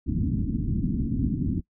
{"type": "low-pass noise", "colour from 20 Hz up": "white", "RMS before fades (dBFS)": -26, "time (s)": [0.06, 1.61], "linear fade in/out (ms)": 20, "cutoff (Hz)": 280, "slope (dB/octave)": 48, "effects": ["noise-tail reverb RT60 0.1 s tail -21 dB re dry"]}